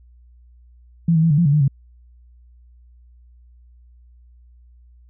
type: tone with pitch steps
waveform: sine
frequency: 167.5 / 159.6 / 165.1 / 145.3 / 172.3 / 141.8 / 151 / 137.2 Hz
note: E3 / D#3 / E3 / D3 / F3 / C#3 / D3 / C#3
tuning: +28 / +44 / +3 / -18 / -23 / +40 / +48 / -17 cents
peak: -12 dBFS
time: 1.08-1.68 s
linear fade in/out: 5 ms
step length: 75 ms
effects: added 60 Hz sine -46 dBFS peak until 5.09 s

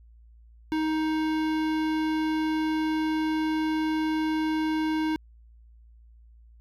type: tone with hard clipping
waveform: sine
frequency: 313.4 Hz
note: D#4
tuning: 13 cents sharp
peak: -26 dBFS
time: 0.72-5.16 s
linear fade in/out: 0 ms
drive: 18 dB
effects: added 57 Hz sine -50 dBFS peak until 6.6 s

